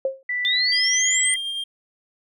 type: tone with exponential decay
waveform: sine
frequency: 534 Hz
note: C5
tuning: 35 cents sharp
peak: -16 dBFS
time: 0.05-0.23 s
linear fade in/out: 2 ms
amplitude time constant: 39 ms
type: tone with pitch glide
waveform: sine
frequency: 1975.5 to 2024 Hz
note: B6 to B6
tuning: 0 to +42 cents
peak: -22 dBFS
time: 0.29-1.36 s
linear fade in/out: 5 ms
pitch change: +42 cents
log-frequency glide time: 0.42-1.17 s
type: exponential sweep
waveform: sine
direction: up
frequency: 3513 to 8880 Hz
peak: -19 dBFS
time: 0.45-1.34 s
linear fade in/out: 0 ms
type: tone with tremolo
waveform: triangle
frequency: 3200 Hz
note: G7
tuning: 35 cents sharp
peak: -23 dBFS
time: 0.72-1.64 s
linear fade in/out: 5 ms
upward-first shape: sine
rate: 9.5 Hz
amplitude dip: 25%
effects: none